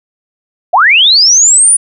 sine linear sweep, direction up, 607 to 9800 Hz, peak -3 dBFS, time 0.73-1.77 s, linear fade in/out 10 ms, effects none

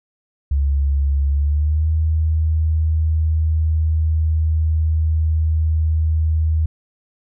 sine tone with pitch glide, 70 to 79.03 Hz, C#2 to D#2, +18 to +28 cents, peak -14 dBFS, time 0.51-6.66 s, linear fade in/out 5 ms, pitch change +210 cents, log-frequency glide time 1.29-1.89 s, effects none

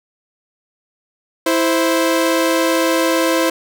sawtooth tone pair together, 329 / 522.3 Hz, E4 / C5, -3 / -3 cents, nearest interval minor sixth, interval 800 cents, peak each -12 / -13 dBFS, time 1.46-3.5 s, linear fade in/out 5 ms, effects none

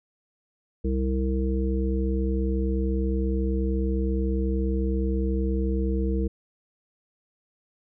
harmonic tone, 65.3 Hz, C2, 3 cents flat, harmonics 1 / 3 / 5 / 7, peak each -24 / -29 / -31 / -32 dBFS, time 0.84-6.28 s, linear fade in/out 10 ms, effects none

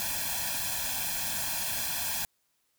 white noise with comb filter, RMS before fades -32 dBFS, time 0-2.25 s, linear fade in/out 0 ms, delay 1.2 ms, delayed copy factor +0.95, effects white hiss -74 dBFS RMS until 2.78 s

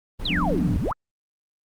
brown noise, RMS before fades -30 dBFS, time 0.19-0.92 s, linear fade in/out 10 ms
sine exponential two-way sweep, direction down then up, 4241 to 70.2 to 1431 Hz, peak -23 dBFS, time 0.25-0.93 s, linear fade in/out 5 ms, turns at 0.77 s
sine chord, G dominant seventh, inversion third, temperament equal, 174.61 / 196 / 246.9 / 293.7 Hz, F3 / G3 / B3 / D4, 0 / 0 / 0 / 0 cents, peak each -26 / -32 / -31 / -29 dBFS, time 0.29-0.77 s, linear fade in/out 10 ms
effects Opus 24 kbps

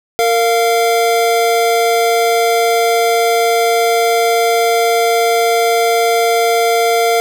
square tone pair together, 459.7 / 696.1 Hz, A#4 / F5, -24 / -6 cents, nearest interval perfect fifth, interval 718 cents, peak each -14 dBFS, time 0.19-7.2 s, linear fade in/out 0 ms, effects none

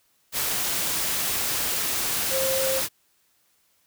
sine tone in noise, 530 Hz, C5, 22 cents sharp, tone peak -24 dBFS, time 2.3-2.82 s, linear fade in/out 50 ms, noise white, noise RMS -26 dBFS, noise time 0.32-2.89 s, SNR -1 dB, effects white hiss -66 dBFS RMS until 3.86 s

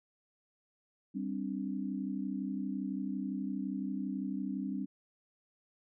sine chord, G suspended fourth, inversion none, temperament equal, 196 / 261.6 / 293.7 Hz, G3 / C4 / D4, 0 / 0 / 0 cents, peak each -37 / -38 / -40 dBFS, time 1.14-4.86 s, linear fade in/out 20 ms, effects none

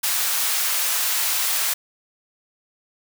white high-pass noise, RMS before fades -22 dBFS, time 0.03-1.74 s, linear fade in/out 10 ms, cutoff 830 Hz, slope 12 dB/octave, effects none

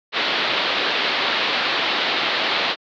white low-pass noise, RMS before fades -21 dBFS, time 0.12-2.76 s, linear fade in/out 50 ms, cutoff 4200 Hz, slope 48 dB/octave, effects high-pass 300 Hz 12 dB/octave

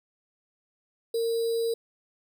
sine tone with sample-and-hold, 460 Hz, A#4, 23 cents flat, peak -24 dBFS, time 1.14-1.74 s, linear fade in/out 5 ms, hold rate 4410 Hz, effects none

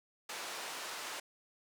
pink band-pass noise, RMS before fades -43 dBFS, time 0.29-1.2 s, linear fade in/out 5 ms, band 650 to 9100 Hz, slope 12 dB/octave, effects none

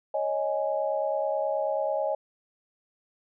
sine chord, C# suspended second, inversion none, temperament just, 554.4 / 623.7 / 831.5 Hz, C#5 / D#5 / G#5, 0 / +4 / +2 cents, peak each -29 / -28 / -32 dBFS, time 0.14-2.15 s, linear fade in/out 5 ms, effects none

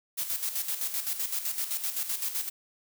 blue noise with tremolo, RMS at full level -30 dBFS, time 0.17-2.5 s, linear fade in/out 20 ms, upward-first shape square, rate 7.8 Hz, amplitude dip 60%, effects none

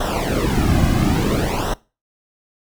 brown noise with flanger, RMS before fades -18 dBFS, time 0-1.74 s, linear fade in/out 5 ms, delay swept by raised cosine 0.43 to 2.23 ms, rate 0.58 Hz, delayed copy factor -0.8, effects noise-tail reverb RT60 0.3 s tail -22 dB re dry

